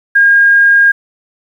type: tone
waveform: sine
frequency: 1621 Hz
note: G#6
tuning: 42 cents flat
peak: -4 dBFS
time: 0.15-0.92 s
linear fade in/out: 10 ms
effects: 7-bit